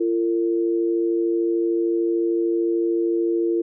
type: tone pair together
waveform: sine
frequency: 341.2 / 454.6 Hz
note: F4 / A#4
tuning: -40 / -43 cents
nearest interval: perfect fourth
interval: 497 cents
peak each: -19 / -25 dBFS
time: 0-3.62 s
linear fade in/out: 10 ms
effects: none